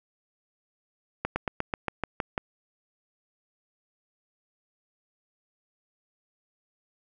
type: slowing click train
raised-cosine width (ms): 0.5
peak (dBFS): -12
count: 9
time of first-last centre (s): 1.25-2.379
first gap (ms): 110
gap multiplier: 1.07
effects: none